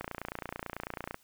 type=click train; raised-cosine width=0.5 ms; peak=-21 dBFS; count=34; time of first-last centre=0.01-1.144 s; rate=29.1 Hz; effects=white hiss -65 dBFS RMS until 1.23 s